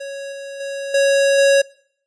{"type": "tone with level steps", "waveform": "square", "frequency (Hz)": 554, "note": "C#5", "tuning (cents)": -1, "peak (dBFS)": [-28, -30, -25, -13, -11], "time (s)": [0, 1.62], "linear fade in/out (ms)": 10, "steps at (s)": [0.32, 0.6, 0.94, 1.38], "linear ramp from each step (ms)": 5, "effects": ["noise-tail reverb RT60 0.6 s tail -23 dB re dry", "resampled to 22050 Hz"]}